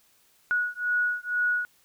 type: beating tone pair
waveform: sine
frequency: 1459 / 1461.1 Hz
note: F#6 / F#6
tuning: -25 / -22 cents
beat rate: 2.1 Hz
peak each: -27 dBFS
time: 0.51-1.65 s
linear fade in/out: 0 ms
effects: white hiss -63 dBFS RMS until 1.84 s